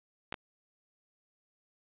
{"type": "clicks", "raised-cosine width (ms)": 0.3, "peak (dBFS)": [-19, -22], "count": 2, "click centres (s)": [0.325, 0.342], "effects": ["resampled to 8000 Hz", "10-bit"]}